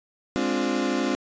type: chord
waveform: 35% pulse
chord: D half-diminished seventh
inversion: second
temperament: equal with one note detuned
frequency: 207.7 / 261.6 / 293.7 / 352.9 Hz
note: Ab3 / C4 / D4 / F4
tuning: 0 / 0 / 0 / +18 cents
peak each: -29 / -25 / -27 / -27 dBFS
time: 0.36-1.15 s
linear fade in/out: 0 ms
effects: resampled to 16000 Hz